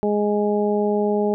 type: harmonic tone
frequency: 207.7 Hz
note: G#3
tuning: in tune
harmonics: 1 / 2 / 3 / 4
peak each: -22 / -20 / -26 / -28 dBFS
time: 0.03-1.34 s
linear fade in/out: 0 ms
effects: none